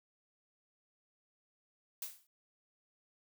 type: noise with exponential decay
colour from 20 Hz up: blue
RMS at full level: -38 dBFS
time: 2.02-2.27 s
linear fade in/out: 2 ms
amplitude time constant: 54 ms
effects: none